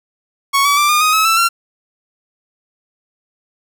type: tone with pitch steps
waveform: sawtooth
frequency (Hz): 1108.7 / 1142.5 / 1177.3 / 1213.2 / 1250.2 / 1288.4 / 1327.6 / 1368.1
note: C#6 / D6 / D6 / D#6 / D#6 / E6 / E6 / F6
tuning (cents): 0 / -48 / +4 / -44 / +8 / -40 / +12 / -36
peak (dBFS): -7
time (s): 0.53-1.49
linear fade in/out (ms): 20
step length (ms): 120
effects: none